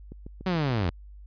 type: click train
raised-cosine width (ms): 3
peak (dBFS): -28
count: 5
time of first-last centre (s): 0.12-0.7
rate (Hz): 6.9
type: linear sweep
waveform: sawtooth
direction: down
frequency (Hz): 191.9 to 77.78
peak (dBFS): -20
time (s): 0.46-0.9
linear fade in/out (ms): 5
effects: added 50 Hz sine -43 dBFS peak until 1.26 s + resampled to 11025 Hz